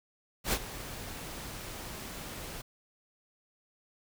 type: noise with ADSR envelope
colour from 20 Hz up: pink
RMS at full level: -27 dBFS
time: 0.44-2.62 s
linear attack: 86 ms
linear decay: 54 ms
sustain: -15 dB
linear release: 13 ms
effects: none